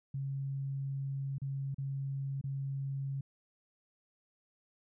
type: tone with dropouts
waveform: sine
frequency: 137 Hz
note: C#3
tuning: 20 cents flat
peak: -34 dBFS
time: 0.14-3.21 s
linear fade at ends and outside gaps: 5 ms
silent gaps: 1.383-1.417 / 1.745-1.782 / 2.413-2.439 s
effects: none